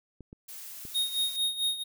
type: clicks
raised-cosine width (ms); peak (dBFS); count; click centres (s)
3; -32; 3; 0.207 / 0.329 / 0.852
type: noise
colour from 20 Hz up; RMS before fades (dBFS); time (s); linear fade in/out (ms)
blue; -43; 0.48-1.37; 10
type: tone with tremolo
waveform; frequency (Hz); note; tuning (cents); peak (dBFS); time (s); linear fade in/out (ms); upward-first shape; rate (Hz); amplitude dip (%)
square; 3726; A#7; -2; -25; 0.94-1.84; 20; sine; 4.5; 75
effects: none